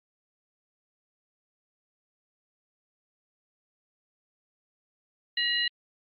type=tone cluster; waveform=sine; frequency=1911 / 2872 / 4022 Hz; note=A#6 / F7 / B7; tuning=+43 / +48 / +31 cents; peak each=-29 dBFS; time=5.37-5.68 s; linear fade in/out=5 ms; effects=Opus 48 kbps